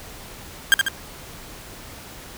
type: tone with echo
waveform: 30% pulse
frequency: 1600 Hz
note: G6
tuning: 35 cents sharp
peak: -7 dBFS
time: 0.72-0.74 s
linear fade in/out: 0 ms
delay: 72 ms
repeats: 2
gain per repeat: -5 dB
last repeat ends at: 0.884 s
effects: pink hiss -40 dBFS RMS until 2.37 s